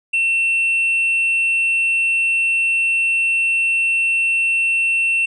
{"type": "tone", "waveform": "triangle", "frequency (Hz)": 2700, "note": "E7", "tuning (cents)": 41, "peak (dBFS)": -13, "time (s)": [0.13, 5.26], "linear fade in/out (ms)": 10, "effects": ["resampled to 22050 Hz"]}